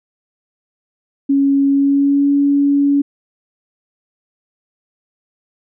sine tone with pitch glide, 277.2 to 282.9 Hz, C#4 to C#4, 0 to +35 cents, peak -10 dBFS, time 1.29-3.02 s, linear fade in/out 10 ms, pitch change +35 cents, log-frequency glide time 1.68-2.31 s, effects none

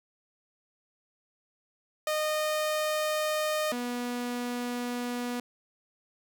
sawtooth tone pair in turn, 614 / 243.7 Hz, D#5 / B3, -23 / -23 cents, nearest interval octave + major third, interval 1600 cents, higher first, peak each -23 / -27 dBFS, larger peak first, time 2.07-3.72 / 3.72-5.4 s, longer second, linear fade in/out 2 ms, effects none

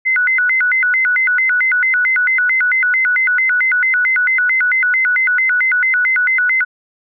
sine tone with vibrato, 1743 Hz, A6, 17 cents flat, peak -11 dBFS, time 0.05-6.65 s, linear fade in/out 20 ms, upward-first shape square, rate 4.5 Hz, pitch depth 290 cents each way, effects none

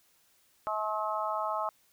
harmonic tone, 214.2 Hz, A3, 46 cents flat, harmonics 3 / 4 / 5 / 6, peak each -35 / -35 / -35 / -35 dBFS, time 0.67-1.69 s, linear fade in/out 0 ms, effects white hiss -67 dBFS RMS until 1.92 s

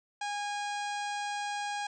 harmonic tone with a mistuned harmonic, 820 Hz, G#5, 22 cents flat, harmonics 1 / 2 / 3 / 4 / 5 / 6 / 7 / 8 / 9 / 10, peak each -34 / -40 / -44 / -46 / -48 / -50 / -51 / -52 / -53 / -54 dBFS, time 0.21-1.87 s, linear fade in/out 5 ms, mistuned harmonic 9, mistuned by +38 cents, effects none

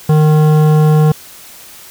triangle tone with hard clipping, 153.6 Hz, D#3, 22 cents flat, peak -8 dBFS, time 0.09-1.12 s, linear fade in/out 5 ms, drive 17 dB, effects white hiss -36 dBFS RMS until 1.9 s

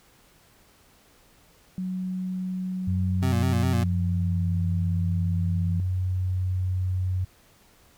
sine tone with pitch glide, 185 to 169.65 Hz, F#3 to F3, 0 to -50 cents, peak -27 dBFS, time 1.78-5.8 s, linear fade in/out 0 ms, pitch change -150 cents, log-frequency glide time 3.09-4.6 s
sine tone, 92.3 Hz, F#2, 4 cents flat, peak -23 dBFS, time 2.87-7.25 s, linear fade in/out 10 ms
25% pulse tone with vibrato, 123.47 Hz, B2, in tune, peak -21 dBFS, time 3.22-3.84 s, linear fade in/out 10 ms, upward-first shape square, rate 4.9 Hz, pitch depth 78 cents each way
effects pink hiss -58 dBFS RMS until 7.97 s

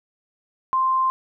sine tone, 1046.5 Hz, C6, in tune, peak -17 dBFS, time 0.73-1.1 s, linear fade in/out 0 ms, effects none

